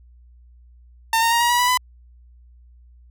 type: tone with pitch steps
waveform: sawtooth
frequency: 906 / 921.3 / 936.9 / 952.7 / 968.8 / 985.2 / 1001.8 Hz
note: A#5 / A#5 / A#5 / A#5 / B5 / B5 / B5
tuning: -50 / -21 / +8 / +37 / -34 / -5 / +24 cents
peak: -12 dBFS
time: 1.13-1.774 s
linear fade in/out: 2 ms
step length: 92 ms
effects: added 60 Hz sine -46 dBFS peak until 3.1 s